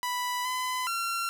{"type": "tone with pitch steps", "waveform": "sawtooth", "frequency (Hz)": [988, 1011, 1367], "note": ["B5", "B5", "F6"], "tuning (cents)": [0, 40, -37], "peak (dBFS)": -25, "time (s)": [0.03, 1.29], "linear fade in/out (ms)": 0, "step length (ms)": 420, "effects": ["11-bit"]}